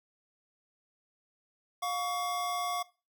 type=tone pair together; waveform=square; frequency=708.7 / 1125 Hz; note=F5 / C#6; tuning=+25 / +25 cents; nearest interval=minor sixth; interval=800 cents; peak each=-35 / -34 dBFS; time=1.82-2.83 s; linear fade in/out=10 ms; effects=noise-tail reverb RT60 0.3 s tail -18 dB re dry